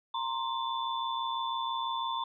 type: tone cluster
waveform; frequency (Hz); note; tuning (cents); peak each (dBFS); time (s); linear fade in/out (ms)
sine; 925 / 1051 / 3513; A#5 / C6 / A7; -14 / +7 / -3; -34 / -34 / -38; 0.14-2.24; 5
effects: none